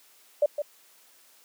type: tone with echo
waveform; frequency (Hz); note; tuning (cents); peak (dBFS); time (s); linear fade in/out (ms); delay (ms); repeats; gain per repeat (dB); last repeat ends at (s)
sine; 587.3; D5; 0; -17; 0.42-0.46; 5; 160; 1; -8; 0.62
effects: white hiss -58 dBFS RMS until 1.44 s + high-pass 300 Hz 12 dB/octave